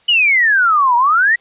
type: exponential two-way sweep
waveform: sine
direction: down then up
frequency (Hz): 3000 to 933 to 1957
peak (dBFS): -9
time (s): 0.08-1.36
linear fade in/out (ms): 10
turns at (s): 0.96
effects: white hiss -53 dBFS RMS until 1.4 s + resampled to 8000 Hz